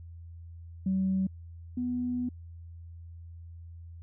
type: tone pair in turn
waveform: sine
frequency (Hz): 190 / 247.4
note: F#3 / B3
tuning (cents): +46 / +3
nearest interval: perfect fourth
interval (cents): 457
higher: second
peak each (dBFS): -24 / -28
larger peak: first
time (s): 0.86-1.27 / 1.77-2.29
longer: second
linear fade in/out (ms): 5
effects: tanh soft clip ceiling -20 dBFS + added 84 Hz sine -43 dBFS peak until 4.02 s